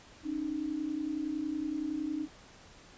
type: tone pair together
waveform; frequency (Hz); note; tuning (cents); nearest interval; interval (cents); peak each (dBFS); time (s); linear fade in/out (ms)
sine; 277.2 / 308; C#4 / D#4; 0 / -17; major second; 183; -37 / -33; 0.23-2.28; 50
effects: pink hiss -55 dBFS RMS until 2.97 s + resampled to 16000 Hz